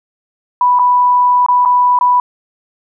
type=tone with dropouts; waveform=sine; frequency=987 Hz; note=B5; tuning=1 cent flat; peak=-7 dBFS; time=0.61-2.2 s; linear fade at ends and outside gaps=2 ms; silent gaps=0.789-0.794 / 1.463-1.485 / 1.651-1.657 / 1.989-2.01 s; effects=none